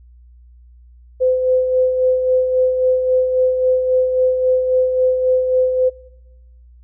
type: tone with tremolo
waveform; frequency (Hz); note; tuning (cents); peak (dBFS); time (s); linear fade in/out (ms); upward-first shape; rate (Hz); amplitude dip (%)
sine; 511; C5; -41; -11; 1.2-5.9; 20; sine; 3.7; 50
effects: noise-tail reverb RT60 1.0 s tail -22 dB re dry + added 60 Hz sine -42 dBFS peak until 6.83 s